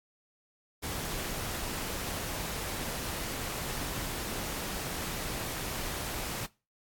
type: noise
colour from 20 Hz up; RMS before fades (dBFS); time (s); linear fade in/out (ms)
pink; -36; 0.82-6.47; 20
effects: noise-tail reverb RT60 0.3 s tail -22 dB re dry + AAC 64 kbps